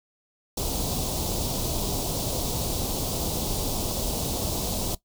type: band-stop noise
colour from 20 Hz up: pink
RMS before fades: -28 dBFS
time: 0.57-4.95 s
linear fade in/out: 5 ms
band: 880 to 3500 Hz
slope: 24 dB/octave
effects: noise-tail reverb RT60 0.1 s tail -17 dB re dry

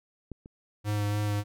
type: clicks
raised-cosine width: 3 ms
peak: -25 / -33 dBFS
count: 2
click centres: 0.317 / 0.459 s
type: tone with vibrato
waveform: square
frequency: 103.83 Hz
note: G#2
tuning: in tune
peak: -27 dBFS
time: 0.84-1.44 s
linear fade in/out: 50 ms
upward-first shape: sine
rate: 3.4 Hz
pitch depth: 16 cents each way
effects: none

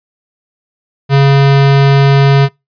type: tone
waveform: square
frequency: 138.59 Hz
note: C#3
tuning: in tune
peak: -5 dBFS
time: 1.09-2.49 s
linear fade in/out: 50 ms
effects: noise-tail reverb RT60 0.2 s tail -24 dB re dry + resampled to 11025 Hz

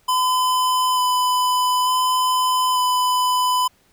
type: tone with vibrato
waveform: square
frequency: 1008 Hz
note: B5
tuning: 35 cents sharp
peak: -17 dBFS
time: 0.08-3.68 s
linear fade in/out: 10 ms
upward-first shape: square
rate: 0.56 Hz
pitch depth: 9 cents each way
effects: pink hiss -59 dBFS RMS until 3.92 s

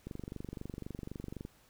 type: click train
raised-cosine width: 3 ms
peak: -28 dBFS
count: 34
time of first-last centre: 0.07-1.451 s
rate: 23.9 Hz
effects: pink hiss -65 dBFS RMS until 1.69 s

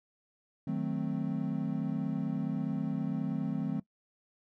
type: chord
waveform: triangle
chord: D# diminished seventh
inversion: none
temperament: equal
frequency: 155.56 / 185 / 220 / 261.6 Hz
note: D#3 / F#3 / A3 / C4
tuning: 0 / 0 / 0 / 0 cents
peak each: -34 dBFS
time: 0.67-3.8 s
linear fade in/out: 5 ms
effects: noise-tail reverb RT60 0.1 s tail -20 dB re dry

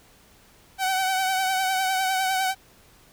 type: tone with vibrato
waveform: sawtooth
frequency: 758 Hz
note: F#5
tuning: 42 cents sharp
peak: -18 dBFS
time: 0.78-2.55 s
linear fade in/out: 50 ms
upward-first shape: triangle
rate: 9.9 Hz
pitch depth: 44 cents each way
effects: pink hiss -55 dBFS RMS until 3.12 s

